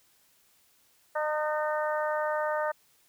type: harmonic tone with a mistuned harmonic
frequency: 304.1 Hz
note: D#4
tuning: 40 cents flat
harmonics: 2 / 3 / 4 / 5 / 6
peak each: -29 / -33 / -35 / -37 / -39 dBFS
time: 1.15-2.72 s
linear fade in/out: 10 ms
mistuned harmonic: 4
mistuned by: +15 cents
effects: white hiss -65 dBFS RMS until 3.08 s